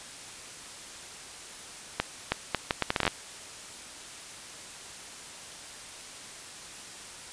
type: accelerating click train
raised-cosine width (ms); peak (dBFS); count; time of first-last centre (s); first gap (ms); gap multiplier
0.3; -8; 12; 2-3.078; 320; 0.71
effects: white hiss -44 dBFS RMS until 7.32 s + resampled to 22050 Hz